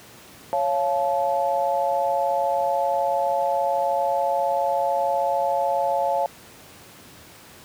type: chord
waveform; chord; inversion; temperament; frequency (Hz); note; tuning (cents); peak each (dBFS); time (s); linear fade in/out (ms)
sine; Db augmented; none; just; 554.4 / 693 / 866.2; Db5 / F5 / A5; 0 / -14 / -27; -24; 0.53-6.26; 0
effects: pink hiss -46 dBFS RMS until 7.64 s + high-pass 100 Hz 12 dB/octave